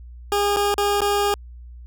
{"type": "tone with dropouts", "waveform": "20% pulse", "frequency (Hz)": 407.5, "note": "G#4", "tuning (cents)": -33, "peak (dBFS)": -13, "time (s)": [0.32, 1.34], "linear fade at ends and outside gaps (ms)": 1, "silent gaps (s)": [[0.563, 0.568], [0.742, 0.78], [1.006, 1.017]], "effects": ["added 60 Hz sine -37 dBFS peak until 1.86 s"]}